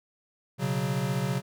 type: chord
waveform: square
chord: B suspended second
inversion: none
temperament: equal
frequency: 123.47 / 138.59 / 185 Hz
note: B2 / C#3 / F#3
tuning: 0 / 0 / 0 cents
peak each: -33 / -30 / -32 dBFS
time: 0.58-1.42 s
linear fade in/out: 50 ms
effects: none